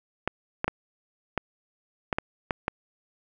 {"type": "clicks", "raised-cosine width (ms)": 0.5, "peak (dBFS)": -10, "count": 8, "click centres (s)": [0.276, 0.644, 0.68, 1.377, 2.128, 2.185, 2.508, 2.681], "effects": []}